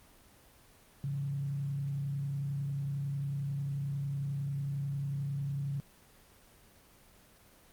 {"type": "tone with frequency modulation", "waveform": "sine", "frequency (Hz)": 140, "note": "C#3", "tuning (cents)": 18, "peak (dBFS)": -32, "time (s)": [1.04, 5.8], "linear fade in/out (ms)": 0, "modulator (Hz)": 31.1, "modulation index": 0.38, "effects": ["pink hiss -60 dBFS RMS until 7.72 s", "Opus 24 kbps"]}